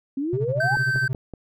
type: exponential sweep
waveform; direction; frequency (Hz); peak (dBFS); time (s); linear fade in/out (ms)
sine; up; 262 to 867; -23; 0.17-0.76; 5
type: tone with tremolo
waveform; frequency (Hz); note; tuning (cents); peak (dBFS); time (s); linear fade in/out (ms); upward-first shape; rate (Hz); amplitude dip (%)
triangle; 129.8; C3; -13; -19; 0.33-1.13; 0; sine; 13; 100
type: tone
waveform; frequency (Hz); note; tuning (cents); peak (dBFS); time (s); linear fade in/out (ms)
triangle; 1550; G6; -20; -19; 0.6-1.08; 5
type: click train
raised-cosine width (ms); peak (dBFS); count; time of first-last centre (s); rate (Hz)
2; -22; 4; 0.77-1.337; 5.29
effects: none